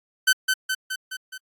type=tone with echo; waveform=sawtooth; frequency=1527 Hz; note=G6; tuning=46 cents flat; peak=-11 dBFS; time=0.27-0.33 s; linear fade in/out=10 ms; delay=210 ms; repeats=5; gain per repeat=-4 dB; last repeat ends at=1.38 s; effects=AAC 64 kbps